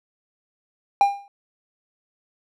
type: tone with exponential decay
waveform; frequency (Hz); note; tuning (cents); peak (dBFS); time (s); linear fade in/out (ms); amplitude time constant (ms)
triangle; 802; G5; +39; -8; 1.01-1.28; 1; 57
effects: none